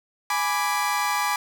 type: chord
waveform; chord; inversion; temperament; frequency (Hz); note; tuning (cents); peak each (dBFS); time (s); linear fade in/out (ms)
30% pulse; G# diminished; none; equal; 830.6 / 987.8 / 1174.7; G#5 / B5 / D6; 0 / 0 / 0; -24; 0.3-1.36; 2
effects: none